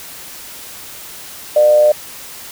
sine tone with amplitude modulation, 600 Hz, D5, 37 cents sharp, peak -5 dBFS, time 1.56-1.92 s, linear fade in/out 5 ms, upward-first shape sine, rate 124 Hz, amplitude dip 35%, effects white hiss -33 dBFS RMS until 2.51 s

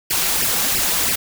white noise with flanger, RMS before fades -19 dBFS, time 0.1-1.16 s, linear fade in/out 10 ms, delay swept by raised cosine 0.38 to 6.08 ms, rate 3 Hz, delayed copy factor +1, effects none

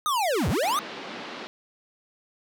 square linear two-way sweep, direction down then up, 1267 to 62.3 to 1267 Hz, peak -23 dBFS, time 0.06-0.79 s, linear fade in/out 0 ms, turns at 0.49 s
pink band-pass noise, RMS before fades -38 dBFS, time 0.63-1.47 s, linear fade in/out 0 ms, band 220 to 4300 Hz, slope 24 dB/octave
effects none

